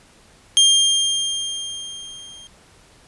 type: tone with level ramp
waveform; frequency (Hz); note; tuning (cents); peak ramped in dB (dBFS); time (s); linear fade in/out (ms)
sawtooth; 3200; G7; +35; -6 to -36; 0.57-2.47; 0
effects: pink hiss -51 dBFS RMS until 3.07 s + resampled to 24000 Hz